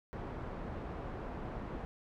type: low-pass noise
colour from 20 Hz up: pink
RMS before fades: -42 dBFS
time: 0.13-1.85 s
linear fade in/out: 0 ms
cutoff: 1100 Hz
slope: 12 dB/octave
effects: none